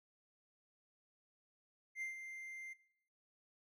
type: tone with ADSR envelope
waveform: triangle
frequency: 2093 Hz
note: C7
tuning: in tune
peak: -37 dBFS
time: 1.95-2.74 s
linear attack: 67 ms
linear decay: 130 ms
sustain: -7 dB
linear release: 17 ms
effects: noise-tail reverb RT60 0.7 s tail -20 dB re dry